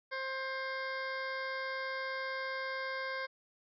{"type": "harmonic tone with a mistuned harmonic", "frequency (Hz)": 529, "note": "C5", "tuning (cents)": 19, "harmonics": [1, 2, 3, 4, 6, 7, 8, 9, 10], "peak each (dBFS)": [-41, -42, -40, -43, -55, -55, -57, -51, -58], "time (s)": [0.11, 3.27], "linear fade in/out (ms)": 20, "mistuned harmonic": 6, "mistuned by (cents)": 34, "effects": []}